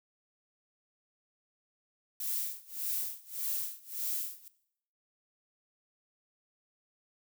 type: noise with tremolo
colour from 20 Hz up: violet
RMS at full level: -33 dBFS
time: 2.2-4.48 s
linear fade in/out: 2 ms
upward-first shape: sine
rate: 1.7 Hz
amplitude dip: 95%
effects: noise-tail reverb RT60 0.7 s tail -17 dB re dry